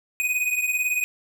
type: beating tone pair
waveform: square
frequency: 2489 / 2507 Hz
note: D#7 / D#7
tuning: 0 / +12 cents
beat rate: 18 Hz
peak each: -24 / -28 dBFS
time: 0.2-1.04 s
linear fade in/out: 0 ms
effects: none